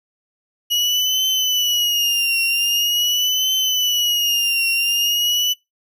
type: tone with vibrato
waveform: 35% pulse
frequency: 2900 Hz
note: F#7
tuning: 35 cents flat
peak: -14 dBFS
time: 0.7-5.54 s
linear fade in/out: 20 ms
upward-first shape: triangle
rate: 0.44 Hz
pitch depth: 100 cents each way
effects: noise-tail reverb RT60 0.2 s tail -23 dB re dry